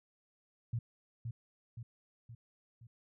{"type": "tone with echo", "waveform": "sine", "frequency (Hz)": 116.54, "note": "A#2", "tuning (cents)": 0, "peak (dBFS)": -32, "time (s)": [0.73, 0.79], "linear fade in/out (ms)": 5, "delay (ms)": 520, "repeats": 4, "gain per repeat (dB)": -5, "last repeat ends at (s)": 2.87, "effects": []}